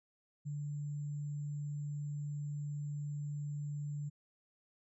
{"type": "tone with sample-and-hold", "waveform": "sine", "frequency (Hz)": 146.2, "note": "D3", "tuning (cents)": -7, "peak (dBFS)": -37, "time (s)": [0.45, 4.1], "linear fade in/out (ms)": 20, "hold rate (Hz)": 7350, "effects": ["resampled to 24000 Hz"]}